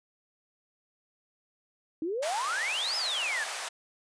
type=exponential two-way sweep; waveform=sine; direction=up then down; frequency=304.1 to 5274 to 1638 Hz; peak=-29 dBFS; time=2.02-3.44 s; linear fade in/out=2 ms; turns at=2.96 s
type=high-pass noise; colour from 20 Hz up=pink; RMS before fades=-36 dBFS; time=2.22-3.69 s; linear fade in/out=10 ms; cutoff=660 Hz; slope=24 dB/octave
effects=resampled to 22050 Hz